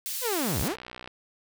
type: high-pass noise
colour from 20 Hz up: white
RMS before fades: -33 dBFS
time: 0.06-0.68 s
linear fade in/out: 0 ms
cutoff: 3100 Hz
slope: 12 dB/octave
type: linear two-way sweep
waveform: sawtooth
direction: down then up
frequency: 530 to 51.91 to 499.2 Hz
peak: -23 dBFS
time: 0.21-0.76 s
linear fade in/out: 50 ms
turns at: 0.61 s
type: click train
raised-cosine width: 0.3 ms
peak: -24 dBFS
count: 28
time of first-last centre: 0.64-1.075 s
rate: 62 Hz
effects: none